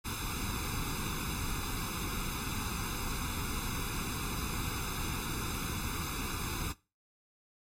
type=noise with comb filter; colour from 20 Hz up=pink; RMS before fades=-37 dBFS; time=0.04-6.73 s; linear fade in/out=20 ms; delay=0.8 ms; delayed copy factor=+1; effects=noise-tail reverb RT60 0.3 s tail -20 dB re dry + AAC 48 kbps